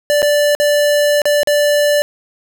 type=tone with dropouts; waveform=square; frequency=586 Hz; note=D5; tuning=4 cents flat; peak=-11 dBFS; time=0.1-2.02 s; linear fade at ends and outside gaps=0 ms; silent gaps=0.22-0.228 / 0.55-0.6 / 1.218-1.255 / 1.432-1.473 s; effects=none